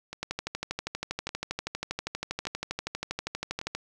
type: two click trains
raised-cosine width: 0.2 ms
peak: -14 / -20 dBFS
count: 45 / 4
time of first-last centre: 0.23-3.75 / 0.13-3.614 s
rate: 12.5 / 0.861 Hz
effects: none